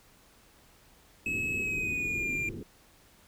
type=low-pass noise; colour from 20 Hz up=white; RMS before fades=-40 dBFS; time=1.26-2.63 s; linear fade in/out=5 ms; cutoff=410 Hz; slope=48 dB/octave
type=tone with pitch glide; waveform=triangle; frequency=2576 to 2390 Hz; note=E7 to D7; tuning=-41 to +30 cents; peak=-28 dBFS; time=1.26-2.49 s; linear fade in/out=2 ms; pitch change=-129 cents; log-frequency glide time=1.58-2.31 s
effects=pink hiss -60 dBFS RMS until 3.27 s